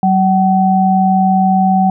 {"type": "tone pair together", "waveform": "sine", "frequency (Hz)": [189.4, 757.6], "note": ["F#3", "F#5"], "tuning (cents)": [41, 41], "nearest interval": "2 octaves", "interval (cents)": 2400, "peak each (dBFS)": -11, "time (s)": [0.03, 1.9], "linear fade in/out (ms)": 2, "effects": []}